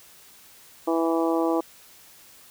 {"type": "harmonic tone", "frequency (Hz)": 164.81, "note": "E3", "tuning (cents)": 0, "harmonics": [2, 3, 4, 5, 6, 7], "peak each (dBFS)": [-23, -27, -29, -31, -33, -34], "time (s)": [0.87, 1.61], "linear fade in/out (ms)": 10, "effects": ["white hiss -51 dBFS RMS until 2.5 s"]}